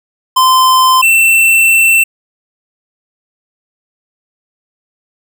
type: tone pair in turn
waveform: square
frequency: 1033 / 2685 Hz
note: C6 / E7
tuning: -22 / +31 cents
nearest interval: octave + perfect fourth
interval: 1653 cents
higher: second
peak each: -6 dBFS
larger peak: neither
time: 0.36-1.02 / 1.02-2.04 s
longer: second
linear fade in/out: 10 ms
effects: none